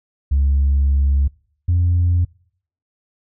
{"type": "tone pair in turn", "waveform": "sine", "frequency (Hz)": [69.4, 87.44], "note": ["C#2", "F2"], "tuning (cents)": [3, 3], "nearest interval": "major third", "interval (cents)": 400, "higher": "second", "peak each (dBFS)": -11, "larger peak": "neither", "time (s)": [[0.31, 1.28], [1.68, 2.25]], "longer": "first", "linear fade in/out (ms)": 10, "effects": ["noise-tail reverb RT60 0.6 s tail -25 dB re dry", "tanh soft clip ceiling -10 dBFS"]}